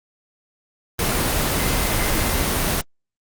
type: tone in noise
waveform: sine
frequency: 2070 Hz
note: C7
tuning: 19 cents flat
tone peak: -31 dBFS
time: 1.59-2.44 s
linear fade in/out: 2 ms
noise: pink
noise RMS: -20 dBFS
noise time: 0.99-2.81 s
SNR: -14 dB
effects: Opus 24 kbps

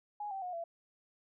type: tone with pitch steps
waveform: sine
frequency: 830.6 / 775 / 723.1 / 674.7 Hz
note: G#5 / G5 / F#5 / E5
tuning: 0 / -20 / -40 / +40 cents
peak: -37 dBFS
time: 0.2-0.64 s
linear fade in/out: 5 ms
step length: 110 ms
effects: none

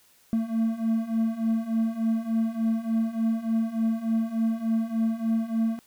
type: beating tone pair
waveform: triangle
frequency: 223.1 / 226.5 Hz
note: A3 / A#3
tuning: +24 / -50 cents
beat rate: 3.4 Hz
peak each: -26 / -23 dBFS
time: 0.33-5.79 s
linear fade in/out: 0 ms
effects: white hiss -60 dBFS RMS until 5.86 s

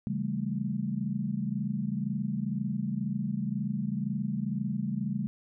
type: chord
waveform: sine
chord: A dominant seventh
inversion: first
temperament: just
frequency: 137.5 / 165 / 198 / 220 Hz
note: C#3 / E3 / G3 / A3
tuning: -14 / +2 / +18 / 0 cents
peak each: -35 / -38 / -32 / -34 dBFS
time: 0.07-5.27 s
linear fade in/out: 0 ms
effects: none

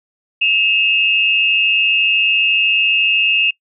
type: tone pair together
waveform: sine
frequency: 2586 / 2794 Hz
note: E7 / F7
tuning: -34 / 0 cents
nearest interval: minor second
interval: 134 cents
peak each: -14 dBFS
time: 0.41-3.51 s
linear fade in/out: 10 ms
effects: noise-tail reverb RT60 0.1 s tail -24 dB re dry

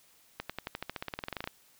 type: accelerating click train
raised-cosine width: 0.3 ms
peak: -19 dBFS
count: 19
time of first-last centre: 0.4-1.475 s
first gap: 96 ms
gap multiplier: 0.94
effects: white hiss -63 dBFS RMS until 1.79 s

